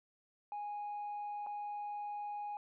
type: tone with dropouts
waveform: sine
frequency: 827 Hz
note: G#5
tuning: 8 cents flat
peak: -37 dBFS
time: 0.52-2.57 s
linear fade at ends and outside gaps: 1 ms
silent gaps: 1.464-1.469 s
effects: tanh soft clip ceiling -37 dBFS

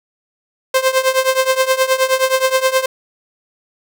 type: tone with tremolo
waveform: sawtooth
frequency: 523.3 Hz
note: C5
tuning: in tune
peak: -5 dBFS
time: 0.74-2.86 s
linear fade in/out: 5 ms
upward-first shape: triangle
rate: 9.5 Hz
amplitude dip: 90%
effects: none

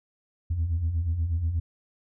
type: beating tone pair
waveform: sine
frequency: 76.6 / 84.9 Hz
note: D#2 / F2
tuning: -27 / -48 cents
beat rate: 8.3 Hz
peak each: -30 / -23 dBFS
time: 0.5-1.6 s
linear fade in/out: 10 ms
effects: tanh soft clip ceiling -20 dBFS

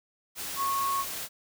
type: tone in noise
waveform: sine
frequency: 1100 Hz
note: C#6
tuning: 14 cents flat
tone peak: -26 dBFS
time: 0.56-1.05 s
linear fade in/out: 50 ms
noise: white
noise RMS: -36 dBFS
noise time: 0.35-1.29 s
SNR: +7 dB
effects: none

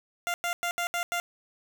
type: tone bursts at uneven times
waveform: 15% pulse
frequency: 696 Hz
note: F5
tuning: 6 cents flat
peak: -21 dBFS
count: 6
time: 0.27-0.34 / 0.44-0.53 / 0.63-0.71 / 0.78-0.87 / 0.94-1.03 / 1.12-1.2 s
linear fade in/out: 0 ms
effects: none

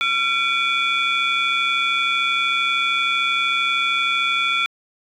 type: tone cluster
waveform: sine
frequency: 1365 / 2289 / 2422 / 3437 Hz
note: F6 / D7 / D#7 / A7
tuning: -40 / -45 / -47 / -41 cents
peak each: -22 dBFS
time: 0.01-4.66 s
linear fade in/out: 0 ms
effects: tanh soft clip ceiling -11 dBFS

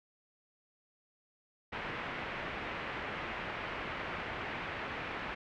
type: low-pass noise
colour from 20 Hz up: white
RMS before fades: -40 dBFS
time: 1.72-5.35 s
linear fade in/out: 10 ms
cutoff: 2400 Hz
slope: 24 dB/octave
effects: none

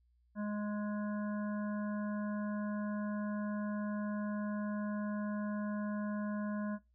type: harmonic tone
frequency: 208.3 Hz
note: G#3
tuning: 5 cents sharp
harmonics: 1 / 3 / 5 / 7 / 8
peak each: -35 / -45 / -49 / -52 / -53 dBFS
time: 0.35-6.79 s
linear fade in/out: 50 ms
effects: noise-tail reverb RT60 0.2 s tail -19 dB re dry + added 60 Hz sine -68 dBFS peak until 6.94 s

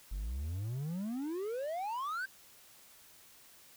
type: exponential sweep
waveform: triangle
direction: up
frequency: 43.65 to 1602 Hz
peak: -33 dBFS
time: 0.11-2.26 s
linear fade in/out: 10 ms
effects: white hiss -59 dBFS RMS until 3.76 s

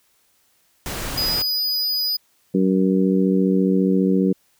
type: noise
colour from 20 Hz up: pink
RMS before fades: -28 dBFS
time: 0.86-1.42 s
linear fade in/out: 0 ms
type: tone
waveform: square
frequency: 4948 Hz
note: D#8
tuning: 10 cents flat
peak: -20 dBFS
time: 1.17-2.17 s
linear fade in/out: 10 ms
type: harmonic tone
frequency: 94.7 Hz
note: F#2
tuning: 41 cents sharp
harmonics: 2 / 3 / 4 / 5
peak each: -17 / -21 / -23 / -25 dBFS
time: 2.54-4.33 s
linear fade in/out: 10 ms
effects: white hiss -62 dBFS RMS until 4.59 s

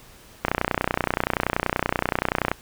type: click train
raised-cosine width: 0.5 ms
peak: -5 dBFS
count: 64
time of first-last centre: 0.45-2.516 s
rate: 30.5 Hz
effects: pink hiss -49 dBFS RMS until 2.61 s

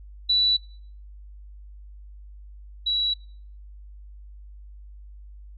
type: tone pair in turn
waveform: sine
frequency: 3951 / 3910 Hz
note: B7 / B7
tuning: 0 / -18 cents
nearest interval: unison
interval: 18 cents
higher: first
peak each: -17 / -21 dBFS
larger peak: first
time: 0.29-0.57 / 2.86-3.14 s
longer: neither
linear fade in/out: 10 ms
effects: noise-tail reverb RT60 0.5 s tail -22 dB re dry + added 50 Hz sine -41 dBFS peak until 5.57 s

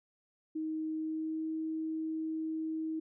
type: tone with pitch glide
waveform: sine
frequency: 314.6 to 317.9 Hz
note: D#4 to D#4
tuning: +19 to +37 cents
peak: -33 dBFS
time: 0.55-3 s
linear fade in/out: 10 ms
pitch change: +18 cents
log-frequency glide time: 0.95-1.49 s
effects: none

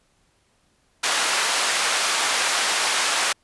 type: band-pass noise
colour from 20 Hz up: pink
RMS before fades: -22 dBFS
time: 1.03-3.33 s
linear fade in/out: 10 ms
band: 910 to 10000 Hz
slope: 12 dB/octave
effects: pink hiss -64 dBFS RMS until 3.43 s + resampled to 24000 Hz

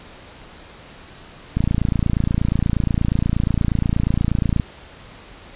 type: click train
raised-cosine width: 5 ms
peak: -6 dBFS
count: 87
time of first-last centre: 1.57-4.598 s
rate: 28.4 Hz
effects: pink hiss -42 dBFS RMS until 5.55 s + resampled to 8000 Hz

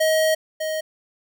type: tone pair in turn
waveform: square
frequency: 632 / 627.3 Hz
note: D#5 / D#5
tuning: +27 / +14 cents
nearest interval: unison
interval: 13 cents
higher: first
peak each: -17 / -24 dBFS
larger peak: first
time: 0-0.35 / 0.6-0.81 s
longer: first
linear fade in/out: 10 ms
effects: none

